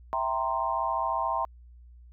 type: chord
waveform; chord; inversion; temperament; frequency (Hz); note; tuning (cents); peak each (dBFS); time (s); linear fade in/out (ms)
sine; C dominant seventh; first; equal; 659.3 / 784 / 932.3 / 1046.5; E5 / G5 / Bb5 / C6; 0 / 0 / 0 / 0; -33 / -33 / -30 / -30; 0.13-1.45; 0
effects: added 60 Hz sine -48 dBFS peak until 2.12 s